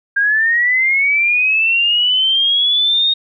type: linear sweep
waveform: sine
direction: up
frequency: 1600 to 3729 Hz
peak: -11 dBFS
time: 0.16-3.14 s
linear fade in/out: 10 ms
effects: none